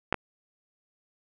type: clicks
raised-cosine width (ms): 0.5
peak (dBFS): -8 / -14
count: 2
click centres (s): 0.126 / 0.143
effects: none